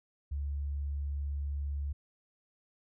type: tone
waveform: sine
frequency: 71.2 Hz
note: C#2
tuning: 47 cents sharp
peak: -32 dBFS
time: 0.31-1.93 s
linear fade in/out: 10 ms
effects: none